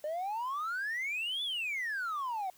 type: exponential two-way sweep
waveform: triangle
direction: up then down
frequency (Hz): 590 to 3520 to 724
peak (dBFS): -30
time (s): 0.04-2.5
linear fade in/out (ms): 2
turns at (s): 1.43
effects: tanh soft clip ceiling -28 dBFS + white hiss -62 dBFS RMS until 2.57 s